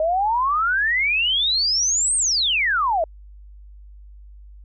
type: exponential two-way sweep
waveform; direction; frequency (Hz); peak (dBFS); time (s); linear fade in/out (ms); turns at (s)
sine; up then down; 614 to 8750 to 614; -17; 0-3.04; 2; 2.16
effects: added 50 Hz sine -40 dBFS peak until 4.64 s